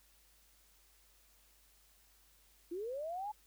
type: linear sweep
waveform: sine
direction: up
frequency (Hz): 326.4 to 864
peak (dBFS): -38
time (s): 2.71-3.32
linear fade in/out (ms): 10
effects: added 50 Hz sine -70 dBFS peak until 3.46 s + white hiss -68 dBFS RMS until 3.46 s